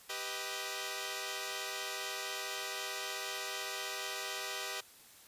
5% pulse chord, G augmented, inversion none, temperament equal with one note detuned, 392 / 493.9 / 628 Hz, G4 / B4 / D#5, 0 / 0 / +16 cents, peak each -31 / -31 / -31 dBFS, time 0.09-4.81 s, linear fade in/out 10 ms, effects white hiss -58 dBFS RMS until 5.27 s + resampled to 32000 Hz

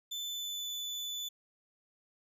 35% pulse tone with pitch glide, 3520 to 3488 Hz, A7 to A7, 0 to -16 cents, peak -35 dBFS, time 0.11-1.29 s, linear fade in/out 10 ms, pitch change -16 cents, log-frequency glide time 0.21-0.71 s, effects none

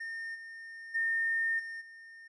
triangle tone with level steps, 1821 Hz, A#6, 41 cents flat, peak -35 / -42 / -24 / -37 / -47 dBFS, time 0-2.28 s, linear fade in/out 10 ms, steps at 0.34 / 0.94 / 1.58 / 1.8 s, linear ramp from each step 20 ms, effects tanh soft clip ceiling -26 dBFS + resampled to 24000 Hz

